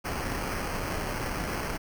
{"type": "noise with sample-and-hold", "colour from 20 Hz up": "pink", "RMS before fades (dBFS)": -32, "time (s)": [0.04, 1.78], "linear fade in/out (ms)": 20, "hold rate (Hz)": 3675, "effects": []}